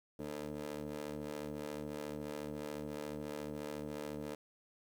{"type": "ring-modulated tone", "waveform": "20% pulse", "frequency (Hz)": 74.1, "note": "D2", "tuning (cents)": 16, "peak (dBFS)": -33, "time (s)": [0.19, 4.35], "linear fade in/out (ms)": 5, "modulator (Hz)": 372, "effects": ["11-bit"]}